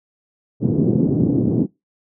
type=band-pass noise; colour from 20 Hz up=pink; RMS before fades=-17 dBFS; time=0.6-1.67 s; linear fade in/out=50 ms; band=140 to 340 Hz; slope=24 dB/octave; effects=noise-tail reverb RT60 0.2 s tail -22 dB re dry